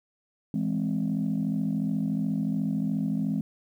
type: chord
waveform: sine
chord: E augmented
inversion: none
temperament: equal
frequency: 164.81 / 207.7 / 261.6 Hz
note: E3 / G#3 / B#3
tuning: 0 / 0 / 0 cents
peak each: -29 / -27 / -29 dBFS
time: 0.54-3.41 s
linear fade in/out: 2 ms
effects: tanh soft clip ceiling -19 dBFS + 10-bit